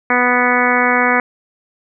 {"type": "harmonic tone", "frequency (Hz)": 246.9, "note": "B3", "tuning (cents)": 0, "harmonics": [1, 2, 3, 4, 5, 6, 7, 8, 9], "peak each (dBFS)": [-20, -20, -20, -20, -20, -20, -20, -20, -20], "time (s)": [0.1, 1.2], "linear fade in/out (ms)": 2, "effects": []}